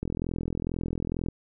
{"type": "click train", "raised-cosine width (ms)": 3, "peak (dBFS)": -17, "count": 54, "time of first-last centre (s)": [0.03, 1.286], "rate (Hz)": 42.2, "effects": []}